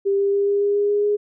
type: tone with pitch steps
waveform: sine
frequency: 396.1 / 398.6 / 401.2 / 403.7 / 406.3 / 408.9 / 411.5 / 414.1 Hz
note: G4 / G4 / G4 / G#4 / G#4 / G#4 / G#4 / G#4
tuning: +18 / +29 / +40 / -49 / -38 / -27 / -16 / -5 cents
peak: -16 dBFS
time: 0.05-1.17 s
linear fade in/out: 20 ms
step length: 140 ms
effects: none